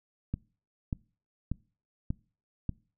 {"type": "click train", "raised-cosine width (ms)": 5, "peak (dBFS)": -18, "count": 5, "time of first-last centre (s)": [0.34, 2.693], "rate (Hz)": 1.7, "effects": ["noise-tail reverb RT60 0.4 s tail -24 dB re dry"]}